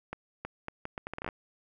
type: accelerating click train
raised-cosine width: 0.5 ms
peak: -21 dBFS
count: 13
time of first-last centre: 0.13-1.288 s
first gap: 320 ms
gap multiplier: 0.73
effects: none